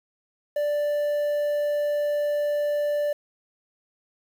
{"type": "tone with quantisation", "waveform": "triangle", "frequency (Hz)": 587.3, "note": "D5", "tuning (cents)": 0, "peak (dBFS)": -20, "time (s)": [0.56, 3.13], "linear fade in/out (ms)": 5, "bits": 8, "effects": []}